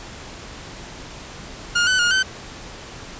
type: tone with pitch steps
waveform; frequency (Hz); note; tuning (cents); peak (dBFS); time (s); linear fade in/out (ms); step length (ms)
sawtooth; 1421 / 1506 / 1428 / 1532; F6 / F#6 / F6 / G6; +30 / +30 / +38 / -40; -12; 1.75-2.23; 10; 120
effects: pink hiss -37 dBFS RMS until 3.19 s + resampled to 16000 Hz